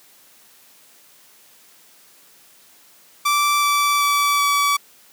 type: tone with pitch steps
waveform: sawtooth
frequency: 1167 / 1159.6 / 1152.3 / 1145 Hz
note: D6 / D6 / D6 / D6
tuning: -11 / -22 / -33 / -44 cents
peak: -12 dBFS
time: 3.25-4.77 s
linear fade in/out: 10 ms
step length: 380 ms
effects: white hiss -51 dBFS RMS until 5.12 s + high-pass 150 Hz 12 dB/octave